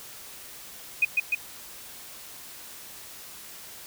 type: tone with echo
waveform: sine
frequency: 2489 Hz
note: D#7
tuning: in tune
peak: -17 dBFS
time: 1.02-1.05 s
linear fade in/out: 5 ms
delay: 150 ms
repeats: 2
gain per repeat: -2 dB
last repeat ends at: 1.35 s
effects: white hiss -44 dBFS RMS until 3.86 s